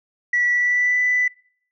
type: tone with pitch glide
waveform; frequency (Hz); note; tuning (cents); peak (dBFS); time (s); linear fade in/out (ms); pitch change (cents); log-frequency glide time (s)
sine; 1948 to 1988.9; B6 to B6; -24 to +12; -15; 0.33-1.28; 5; +36; 0.5-1
effects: noise-tail reverb RT60 0.6 s tail -26 dB re dry + tanh soft clip ceiling -11 dBFS